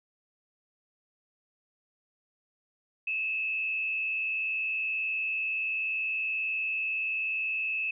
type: tone with frequency modulation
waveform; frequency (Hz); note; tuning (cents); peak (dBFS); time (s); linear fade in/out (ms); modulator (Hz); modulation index
sine; 2600; E7; -24; -28; 3.07-7.91; 5; 79.3; 0.8
effects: none